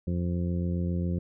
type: harmonic tone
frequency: 87.31 Hz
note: F2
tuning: in tune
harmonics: 1 / 2 / 3 / 4 / 5 / 6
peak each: -29 / -29 / -40 / -39 / -46 / -43 dBFS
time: 0.07-1.19 s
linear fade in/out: 5 ms
effects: none